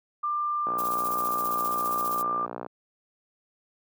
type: tone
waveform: sine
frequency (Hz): 1191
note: D6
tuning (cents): +24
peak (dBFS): -25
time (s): 0.23-2.46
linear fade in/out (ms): 10
type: click train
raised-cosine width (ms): 1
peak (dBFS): -20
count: 120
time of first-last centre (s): 0.67-2.663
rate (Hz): 59.7
type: noise with tremolo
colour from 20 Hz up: violet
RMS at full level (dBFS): -35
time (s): 0.78-2.23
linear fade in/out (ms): 10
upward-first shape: square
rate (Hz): 15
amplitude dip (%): 50
effects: high-pass 200 Hz 12 dB/octave